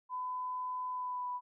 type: tone with pitch glide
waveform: sine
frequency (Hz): 1006 to 989.9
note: B5 to B5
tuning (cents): +32 to +4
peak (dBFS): -35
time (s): 0.09-1.41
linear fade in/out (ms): 50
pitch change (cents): -28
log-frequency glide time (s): 0.9-1.29
effects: none